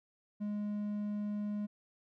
triangle tone, 207.7 Hz, G#3, in tune, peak -32 dBFS, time 0.4-1.67 s, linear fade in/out 20 ms, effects none

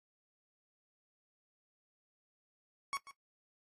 30% pulse tone with echo, 1111 Hz, C#6, 4 cents sharp, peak -32 dBFS, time 2.93-2.97 s, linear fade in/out 0 ms, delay 140 ms, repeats 1, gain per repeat -15 dB, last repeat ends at 3.11 s, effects noise-tail reverb RT60 0.1 s tail -17 dB re dry + AAC 32 kbps

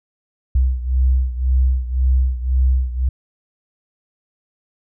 sine beating tone pair, 63.6 / 65.5 Hz, C2 / C2, -48 / +2 cents, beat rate 1.9 Hz, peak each -15 / -19 dBFS, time 0.55-3.09 s, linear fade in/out 5 ms, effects none

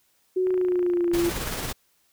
sine tone with pitch glide, 370 to 343.2 Hz, F#4 to F4, 0 to -30 cents, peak -20 dBFS, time 0.36-1.3 s, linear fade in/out 10 ms, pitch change -130 cents, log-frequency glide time 0.5-1.14 s
click train, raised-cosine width 0.5 ms, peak -26 dBFS, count 30, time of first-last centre 0.47-1.509 s, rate 27.9 Hz
pink noise with tremolo, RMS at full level -29 dBFS, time 1.13-1.73 s, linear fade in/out 10 ms, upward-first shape sine, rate 18 Hz, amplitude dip 35%
effects white hiss -66 dBFS RMS until 2.12 s

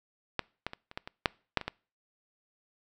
clicks, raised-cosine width 0.3 ms, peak -12 / -16 / -24 / -30 / -19 / -24 / -7 / -8 / -22 / -16 dBFS, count 10, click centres 0.393 / 0.666 / 0.734 / 0.914 / 0.975 / 1.075 / 1.258 / 1.573 / 1.613 / 1.68 s, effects noise-tail reverb RT60 0.4 s tail -25 dB re dry

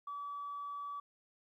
sine tone, 1147 Hz, D6, 41 cents flat, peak -39 dBFS, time 0.07-1 s, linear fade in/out 5 ms, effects tanh soft clip ceiling -35 dBFS + 13-bit

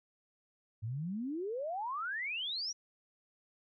sine exponential sweep, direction up, 102.9 to 5920 Hz, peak -35 dBFS, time 0.82-2.73 s, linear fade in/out 20 ms, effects none

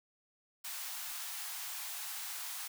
white high-pass noise, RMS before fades -42 dBFS, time 0.64-2.68 s, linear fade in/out 10 ms, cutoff 710 Hz, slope 48 dB/octave, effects none

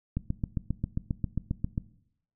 click train, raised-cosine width 5 ms, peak -16 dBFS, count 13, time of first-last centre 0.17-1.779 s, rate 7.46 Hz, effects noise-tail reverb RT60 0.7 s tail -18 dB re dry

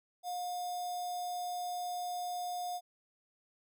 square tone with notch filter, 714 Hz, F5, 38 cents sharp, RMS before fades -38 dBFS, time 0.23-2.81 s, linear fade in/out 50 ms, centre 2200 Hz, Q 0.99, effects none

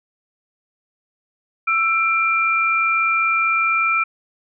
sine tone pair together, 1332 / 2373 Hz, E6 / D7, +18 / +17 cents, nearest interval minor seventh, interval 999 cents, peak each -18 dBFS, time 1.67-4.04 s, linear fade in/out 10 ms, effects none

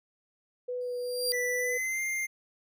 sine tone with vibrato, 493.9 Hz, B4, in tune, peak -31 dBFS, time 0.68-1.78 s, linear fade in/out 10 ms, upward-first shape sine, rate 2.5 Hz, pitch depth 9 cents each way
sawtooth tone with exponential growth, 4750 Hz, D8, 19 cents sharp, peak -22 dBFS, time 0.81-1.32 s, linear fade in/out 0 ms, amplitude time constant 110 ms
square tone with pitch glide, 1975.5 to 2105 Hz, B6 to C7, 0 to +10 cents, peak -30 dBFS, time 1.32-2.27 s, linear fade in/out 20 ms, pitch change +110 cents, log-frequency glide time 1.58-2.02 s
effects none

